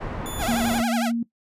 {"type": "low-pass noise", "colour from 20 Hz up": "pink", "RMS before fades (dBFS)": -31, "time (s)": [0, 0.82], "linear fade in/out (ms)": 20, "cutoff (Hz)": 1400, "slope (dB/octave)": 12}
{"type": "tone", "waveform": "10% pulse", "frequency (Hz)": 3484, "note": "A7", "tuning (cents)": -18, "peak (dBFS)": -26, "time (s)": [0.26, 0.78], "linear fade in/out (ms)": 0}
{"type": "tone with vibrato", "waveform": "sawtooth", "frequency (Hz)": 732, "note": "F#5", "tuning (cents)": -19, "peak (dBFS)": -21, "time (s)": [0.38, 1.12], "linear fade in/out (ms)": 50, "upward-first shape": "sine", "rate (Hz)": 11, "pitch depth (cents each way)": 220}
{"type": "tone with tremolo", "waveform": "sine", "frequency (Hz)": 233.1, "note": "A#3", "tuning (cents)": 0, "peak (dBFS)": -20, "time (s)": [0.48, 1.23], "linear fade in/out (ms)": 5, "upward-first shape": "triangle", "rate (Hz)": 6.7, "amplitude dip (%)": 25}
{"effects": ["noise-tail reverb RT60 0.1 s tail -17 dB re dry", "resampled to 32000 Hz"]}